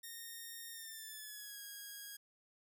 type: tone with pitch glide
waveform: 5% pulse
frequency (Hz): 1843 to 1641.9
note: A#6 to G#6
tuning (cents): -20 to -20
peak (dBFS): -37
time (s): 0.03-2.17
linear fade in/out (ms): 10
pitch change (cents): -200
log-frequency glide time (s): 0.71-1.6
effects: none